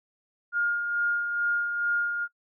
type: tone with tremolo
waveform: sine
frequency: 1417 Hz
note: F6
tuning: 25 cents sharp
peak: -22 dBFS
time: 0.52-2.28 s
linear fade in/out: 50 ms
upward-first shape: sine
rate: 2.3 Hz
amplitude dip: 45%
effects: noise-tail reverb RT60 0.1 s tail -22 dB re dry